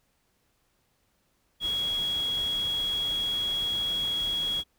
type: tone in noise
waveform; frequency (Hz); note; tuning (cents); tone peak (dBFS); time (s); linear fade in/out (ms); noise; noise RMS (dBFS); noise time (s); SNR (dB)
sine; 3322; G#7; 0; -26; 1.6-4.64; 50; pink; -42; 1.6-4.64; +13
effects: pink hiss -71 dBFS RMS until 4.78 s